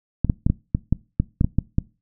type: clicks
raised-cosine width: 5 ms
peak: -5 dBFS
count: 11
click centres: 0.247 / 0.298 / 0.465 / 0.5 / 0.749 / 0.926 / 1.2 / 1.411 / 1.445 / 1.586 / 1.784 s
effects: noise-tail reverb RT60 0.3 s tail -22 dB re dry